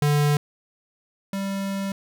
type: tone pair in turn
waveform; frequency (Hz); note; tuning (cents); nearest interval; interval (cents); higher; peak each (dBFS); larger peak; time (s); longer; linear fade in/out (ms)
square; 146.83 / 195.99; D3 / G3; 0 / 0; perfect fourth; 500; second; -18 / -26; first; 0.02-0.37 / 1.33-1.92; second; 2
effects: none